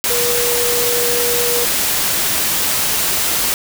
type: tone in noise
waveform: sine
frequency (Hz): 481.4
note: B4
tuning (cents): -44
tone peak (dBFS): -19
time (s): 0.1-1.65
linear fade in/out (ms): 0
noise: white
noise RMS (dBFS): -17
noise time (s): 0.04-3.54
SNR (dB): -5
effects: none